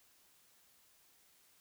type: silence
effects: white hiss -68 dBFS RMS until 1.6 s